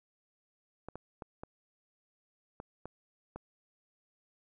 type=clicks; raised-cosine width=1 ms; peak=-28 dBFS; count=7; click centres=0.886 / 0.956 / 1.222 / 1.435 / 2.601 / 2.856 / 3.36 s; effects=none